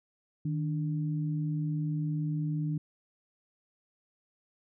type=tone pair together; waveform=sine; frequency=154.97 / 292.3 Hz; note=D#3 / D4; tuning=-7 / -8 cents; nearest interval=major seventh; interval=1099 cents; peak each=-29 / -37 dBFS; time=0.45-2.78 s; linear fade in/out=5 ms; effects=none